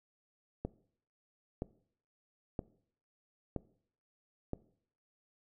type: click train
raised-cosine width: 2 ms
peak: -22 dBFS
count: 5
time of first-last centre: 0.65-4.533 s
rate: 1.03 Hz
effects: noise-tail reverb RT60 0.6 s tail -20 dB re dry